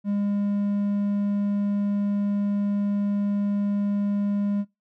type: tone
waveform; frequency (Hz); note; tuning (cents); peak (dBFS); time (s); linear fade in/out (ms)
triangle; 203; G#3; -39; -20; 0.04-4.65; 50
effects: noise-tail reverb RT60 0.2 s tail -20 dB re dry